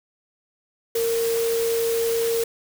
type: tone in noise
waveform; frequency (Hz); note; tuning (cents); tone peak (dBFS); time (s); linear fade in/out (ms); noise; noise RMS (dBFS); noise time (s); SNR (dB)
sine; 460.2; A#4; -22; -20; 0.95-2.44; 5; white; -31; 0.95-2.44; +8
effects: none